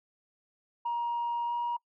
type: tone with pitch glide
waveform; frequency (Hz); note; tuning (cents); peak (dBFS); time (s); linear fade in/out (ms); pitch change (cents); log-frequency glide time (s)
sine; 946 to 952.6; A#5 to A#5; +25 to +37; -27; 0.85-1.77; 10; +12; 1.46-1.53
effects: noise-tail reverb RT60 0.1 s tail -26 dB re dry + tanh soft clip ceiling -26 dBFS